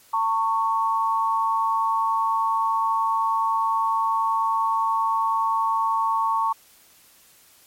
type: tone pair together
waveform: sine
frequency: 900 / 1110 Hz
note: A5 / C#6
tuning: +39 / +2 cents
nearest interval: major third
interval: 363 cents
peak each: -22 dBFS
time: 0.13-6.53 s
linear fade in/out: 10 ms
effects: white hiss -54 dBFS RMS until 7.66 s + MP3 64 kbps